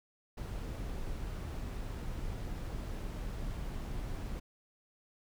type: noise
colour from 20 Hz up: brown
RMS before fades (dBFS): -39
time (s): 0.37-4.4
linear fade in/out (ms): 10
effects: none